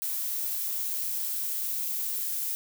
violet noise with high-pass filter sweep, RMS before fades -31 dBFS, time 0.02-2.55 s, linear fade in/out 0 ms, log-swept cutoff 840 to 230 Hz, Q 3.7, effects none

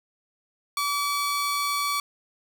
sawtooth tone pair together, 1148 / 4388 Hz, D6 / C#8, -40 / -18 cents, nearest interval octave + major seventh, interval 2322 cents, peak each -21 / -30 dBFS, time 0.77-2 s, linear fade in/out 2 ms, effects none

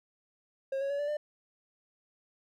triangle tone with pitch steps, 539 / 552.9 / 567.1 / 581.7 / 596.7 Hz, C#5 / C#5 / C#5 / D5 / D5, -49 / -5 / +39 / -17 / +27 cents, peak -28 dBFS, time 0.72-1.17 s, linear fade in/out 5 ms, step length 90 ms, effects none

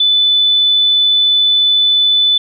sine tone, 3497 Hz, A7, 11 cents flat, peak -8 dBFS, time 0-2.38 s, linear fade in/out 5 ms, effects none

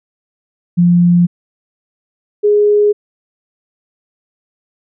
sine tone pair in turn, 174.61 / 415.3 Hz, F3 / G#4, 0 / 0 cents, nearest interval octave + minor third, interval 1500 cents, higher second, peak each -6 / -7 dBFS, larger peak first, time 0.77-1.27 / 2.43-2.93 s, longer neither, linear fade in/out 20 ms, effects none

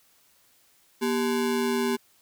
square ring-modulated tone, 316.5 Hz, D#4, 30 cents sharp, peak -21 dBFS, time 1.01-1.97 s, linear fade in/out 20 ms, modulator 76.9 Hz, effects white hiss -62 dBFS RMS until 2.21 s

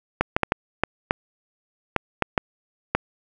clicks, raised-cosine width 0.5 ms, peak -3 dBFS, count 10, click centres 0.21 / 0.365 / 0.433 / 0.521 / 0.836 / 1.109 / 1.963 / 2.223 / 2.378 / 2.95 s, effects none

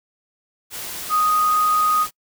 sine tone in noise, 1244.5 Hz, D#6, in tune, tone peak -15 dBFS, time 1.09-2.07 s, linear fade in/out 50 ms, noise white, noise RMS -31 dBFS, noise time 0.7-2.11 s, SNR +13 dB, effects noise-tail reverb RT60 0.1 s tail -26 dB re dry

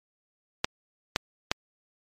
clicks, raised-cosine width 0.2 ms, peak -5 dBFS, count 3, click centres 0.645 / 1.161 / 1.515 s, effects MP3 64 kbps

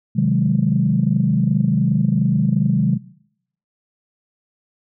sine chord, Ab dominant seventh, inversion first, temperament equal, 130.81 / 155.56 / 185 / 207.7 Hz, C3 / Eb3 / Gb3 / Ab3, 0 / 0 / 0 / 0 cents, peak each -19 dBFS, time 0.15-2.98 s, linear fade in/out 20 ms, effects noise-tail reverb RT60 0.7 s tail -20 dB re dry + tanh soft clip ceiling -4 dBFS

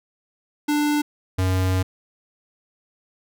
square tone pair in turn, 295.6 / 93.11 Hz, D4 / F#2, +11 / +11 cents, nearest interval octave + minor sixth, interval 2000 cents, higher first, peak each -19 dBFS, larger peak neither, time 0.68-1.02 / 1.38-1.83 s, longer second, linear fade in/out 10 ms, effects none

